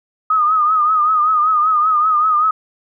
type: tone with vibrato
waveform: sine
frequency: 1244.5 Hz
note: D#6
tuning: in tune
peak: -11 dBFS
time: 0.3-2.51 s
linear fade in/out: 5 ms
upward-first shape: triangle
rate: 5.2 Hz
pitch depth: 81 cents each way
effects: none